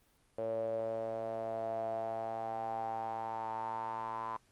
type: tone with band-pass filter sweep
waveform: sawtooth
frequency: 112.4 Hz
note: A2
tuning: 37 cents sharp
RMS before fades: -38 dBFS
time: 0.38-4.37 s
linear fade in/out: 5 ms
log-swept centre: 540 to 1000 Hz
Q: 8.8
effects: pink hiss -70 dBFS RMS until 4.51 s + Opus 32 kbps